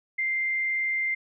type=tone with frequency modulation; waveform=sine; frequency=2093 Hz; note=C7; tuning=in tune; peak=-24 dBFS; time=0.18-1.15 s; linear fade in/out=10 ms; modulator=77.1 Hz; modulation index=0.25; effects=none